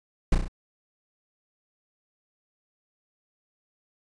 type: noise with echo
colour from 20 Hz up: brown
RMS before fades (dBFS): -18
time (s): 0.32-0.35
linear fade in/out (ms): 5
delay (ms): 33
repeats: 4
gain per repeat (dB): -4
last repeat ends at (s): 0.482
effects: resampled to 22050 Hz